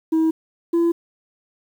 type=tone pair in turn; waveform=sine; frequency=320.9 / 338.2 Hz; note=E4 / E4; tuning=-46 / +44 cents; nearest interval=minor second; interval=90 cents; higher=second; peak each=-12 dBFS; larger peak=neither; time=0.12-0.31 / 0.73-0.92 s; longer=neither; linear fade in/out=10 ms; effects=tanh soft clip ceiling -14 dBFS + 8-bit